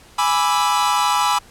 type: chord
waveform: 45% pulse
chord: E dominant seventh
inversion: first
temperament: equal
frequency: 830.6 / 987.8 / 1174.7 / 1318.5 Hz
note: G#5 / B5 / D6 / E6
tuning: 0 / 0 / 0 / 0 cents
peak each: -21 / -19 / -23 / -23 dBFS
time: 0.18-1.39 s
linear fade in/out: 10 ms
effects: pink hiss -47 dBFS RMS until 1.5 s + low-pass 11000 Hz 12 dB/octave